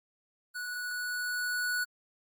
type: tone with level ramp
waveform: square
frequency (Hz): 1472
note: F#6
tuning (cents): -9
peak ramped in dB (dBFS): -36 to -29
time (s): 0.54-1.85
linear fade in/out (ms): 20
effects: Opus 24 kbps